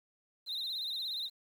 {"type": "tone with vibrato", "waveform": "sine", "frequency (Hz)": 3876, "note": "B7", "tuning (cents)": -33, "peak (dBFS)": -32, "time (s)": [0.46, 1.3], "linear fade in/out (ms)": 50, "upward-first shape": "sine", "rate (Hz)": 17, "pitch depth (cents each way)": 110, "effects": ["tanh soft clip ceiling -34 dBFS", "10-bit"]}